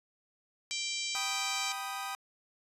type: harmonic tone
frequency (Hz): 784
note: G5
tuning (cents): 0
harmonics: 3 / 4 / 5 / 6 / 7 / 8 / 9 / 10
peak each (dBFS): -39 / -40 / -41 / -42 / -42 / -43 / -44 / -44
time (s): 0.71-1.72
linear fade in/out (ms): 0
type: chord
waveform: sawtooth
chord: G augmented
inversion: none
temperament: equal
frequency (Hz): 784 / 987.8 / 1244.5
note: G5 / B5 / D#6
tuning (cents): 0 / 0 / 0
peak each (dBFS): -36 / -39 / -36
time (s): 1.15-2.15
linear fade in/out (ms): 0
effects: resampled to 32000 Hz